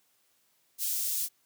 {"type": "high-pass noise", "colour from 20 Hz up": "white", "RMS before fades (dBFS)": -31, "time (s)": [0.78, 1.29], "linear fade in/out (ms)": 50, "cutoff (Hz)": 5700, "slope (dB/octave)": 12, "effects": ["white hiss -70 dBFS RMS until 1.45 s", "high-pass 100 Hz 12 dB/octave"]}